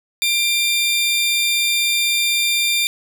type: tone pair together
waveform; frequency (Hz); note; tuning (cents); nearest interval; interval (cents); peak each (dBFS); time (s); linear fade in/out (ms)
sawtooth; 2376 / 3612; D7 / A7; +20 / +45; perfect fifth; 725; -15 / -16; 0.22-2.87; 0
effects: none